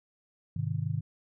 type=chord; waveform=sine; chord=Ab major; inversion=none; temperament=just; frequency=103.83 / 129.78 / 155.74 Hz; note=Ab2 / C3 / Eb3; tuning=0 / -14 / +2 cents; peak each=-33 dBFS; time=0.56-1.01 s; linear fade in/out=5 ms; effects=none